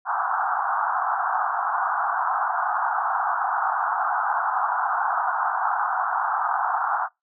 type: band-pass noise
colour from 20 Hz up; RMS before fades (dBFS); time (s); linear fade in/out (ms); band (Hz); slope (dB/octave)
pink; -24; 0.05-7.09; 50; 720 to 1500; 96
effects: noise-tail reverb RT60 0.2 s tail -26 dB re dry